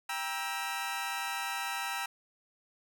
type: chord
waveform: 20% pulse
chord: E diminished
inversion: first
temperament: just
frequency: 791.1 / 949.3 / 1318.5 Hz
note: G5 / Bb5 / E6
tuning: +16 / +31 / 0 cents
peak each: -33 dBFS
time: 0.09-2.06 s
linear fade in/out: 5 ms
effects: none